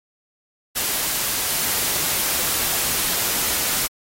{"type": "noise", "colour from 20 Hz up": "white", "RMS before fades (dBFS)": -22, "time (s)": [0.75, 3.88], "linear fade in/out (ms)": 20, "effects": ["AAC 48 kbps"]}